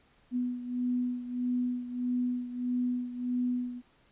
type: beating tone pair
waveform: sine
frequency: 246.9 / 248.5 Hz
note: B3 / B3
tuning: 0 / +11 cents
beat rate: 1.6 Hz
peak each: -30 / -35 dBFS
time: 0.31-3.82 s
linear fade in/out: 50 ms
effects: pink hiss -65 dBFS RMS until 4.11 s + resampled to 8000 Hz